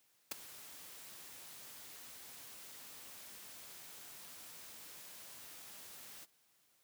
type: noise with ADSR envelope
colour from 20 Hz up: white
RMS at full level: -36 dBFS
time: 0.31-6.26 s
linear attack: 7 ms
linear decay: 11 ms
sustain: -17 dB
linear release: 25 ms
effects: white hiss -73 dBFS RMS until 6.83 s + high-pass 80 Hz 12 dB/octave